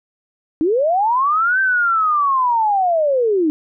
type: linear two-way sweep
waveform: sine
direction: up then down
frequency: 293.7 to 1568 to 293.7 Hz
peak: -13 dBFS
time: 0.61-3.5 s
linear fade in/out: 0 ms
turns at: 1.6 s
effects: none